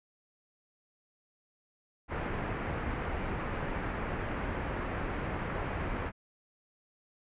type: low-pass noise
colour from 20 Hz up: pink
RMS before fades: -35 dBFS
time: 2.08-6.12 s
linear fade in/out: 50 ms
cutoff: 2200 Hz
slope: 24 dB/octave
effects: resampled to 8000 Hz